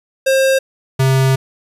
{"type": "tone pair in turn", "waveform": "square", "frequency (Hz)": [533, 132.95], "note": ["C5", "C3"], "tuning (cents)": [32, 28], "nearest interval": "2 octaves", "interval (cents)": 2404, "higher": "first", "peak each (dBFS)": -11, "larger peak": "neither", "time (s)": [[0.26, 0.59], [0.99, 1.36]], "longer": "second", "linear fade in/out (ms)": 10, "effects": ["resampled to 32000 Hz", "8-bit"]}